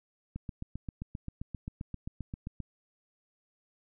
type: click train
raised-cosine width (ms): 5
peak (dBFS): -25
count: 18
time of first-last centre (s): 0.36-2.603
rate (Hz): 7.58
effects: none